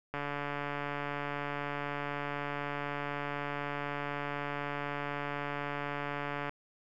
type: click train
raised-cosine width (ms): 0.5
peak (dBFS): -21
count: 916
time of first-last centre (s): 0.14-6.494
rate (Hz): 144
effects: none